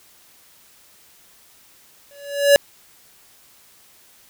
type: tone with exponential growth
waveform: square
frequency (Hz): 568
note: C#5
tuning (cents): +42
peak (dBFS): -7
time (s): 2.11-2.56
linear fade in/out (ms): 0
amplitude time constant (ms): 96
effects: white hiss -52 dBFS RMS until 4.29 s